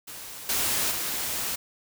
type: noise with level steps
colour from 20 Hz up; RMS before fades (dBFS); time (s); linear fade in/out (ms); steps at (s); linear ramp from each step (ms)
white; -40 / -26 / -30; 0.07-1.56; 10; 0.49 / 0.91; 2
effects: none